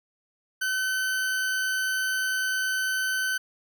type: tone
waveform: 40% pulse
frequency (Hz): 1523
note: F#6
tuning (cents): +50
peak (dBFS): -24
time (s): 0.61-3.38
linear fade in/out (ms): 10
effects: none